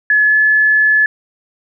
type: tone with pitch glide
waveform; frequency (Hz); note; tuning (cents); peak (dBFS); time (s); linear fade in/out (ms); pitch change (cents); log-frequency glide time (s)
sine; 1707 to 1719.9; G#6 to A6; +47 to -40; -8; 0.1-1.06; 2; +13; 0.25-0.35
effects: none